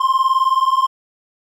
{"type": "beating tone pair", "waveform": "triangle", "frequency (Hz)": [1046.5, 1065.5], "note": ["C6", "C6"], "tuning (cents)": [0, 31], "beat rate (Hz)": 19, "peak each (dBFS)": -14, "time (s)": [0, 0.87], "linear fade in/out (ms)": 10, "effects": []}